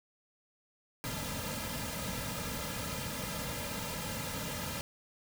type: noise with comb filter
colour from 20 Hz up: pink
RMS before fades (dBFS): -38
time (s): 1.04-4.81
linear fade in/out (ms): 0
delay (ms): 2.7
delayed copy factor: -0.9
effects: none